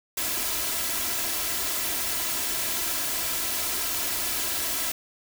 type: noise with comb filter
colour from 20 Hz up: white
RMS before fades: -28 dBFS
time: 0.17-4.92 s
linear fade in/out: 5 ms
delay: 3 ms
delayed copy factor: +0.6
effects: none